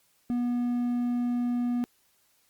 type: tone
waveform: triangle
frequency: 242.7 Hz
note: B3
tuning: 30 cents flat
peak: -23 dBFS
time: 0.3-1.84 s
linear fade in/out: 0 ms
effects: white hiss -67 dBFS RMS until 2.49 s + Opus 48 kbps